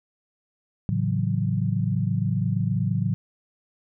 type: chord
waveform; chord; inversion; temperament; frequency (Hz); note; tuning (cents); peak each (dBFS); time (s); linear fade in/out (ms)
sine; F# minor seventh; first; equal; 110 / 138.59 / 164.81 / 185; A2 / C#3 / E3 / F#3; 0 / 0 / 0 / 0; -25 / -27 / -29 / -27; 0.89-3.14; 0
effects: none